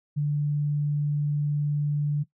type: tone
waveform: sine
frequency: 146.83 Hz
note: D3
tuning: in tune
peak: -22 dBFS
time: 0.16-2.24 s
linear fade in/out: 20 ms
effects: noise-tail reverb RT60 0.1 s tail -17 dB re dry